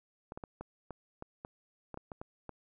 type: clicks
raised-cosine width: 1 ms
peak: -28 dBFS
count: 12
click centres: 0.321 / 0.375 / 0.438 / 0.61 / 0.907 / 1.224 / 1.449 / 1.943 / 1.974 / 2.118 / 2.215 / 2.493 s
effects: none